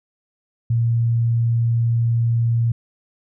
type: tone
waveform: sine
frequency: 116.54 Hz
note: A#2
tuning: in tune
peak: -15 dBFS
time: 0.7-2.72 s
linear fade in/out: 5 ms
effects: none